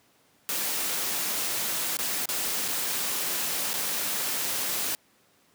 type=noise with dropouts; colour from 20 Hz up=white; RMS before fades=-29 dBFS; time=0.49-4.95 s; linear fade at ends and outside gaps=0 ms; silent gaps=1.97-1.989 / 2.256-2.289 / 2.68-2.684 / 3.732-3.739 s; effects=pink hiss -63 dBFS RMS until 5.54 s + high-pass 150 Hz 12 dB/octave